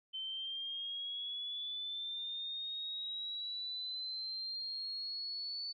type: linear sweep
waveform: sine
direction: up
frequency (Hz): 3076 to 4491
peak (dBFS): -38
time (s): 0.13-5.73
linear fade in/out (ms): 20
effects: MP3 32 kbps